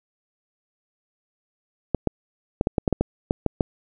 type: clicks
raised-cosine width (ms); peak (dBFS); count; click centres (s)
2; -6; 11; 1.947 / 2.073 / 2.611 / 2.671 / 2.782 / 2.878 / 2.927 / 3.01 / 3.309 / 3.463 / 3.608
effects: none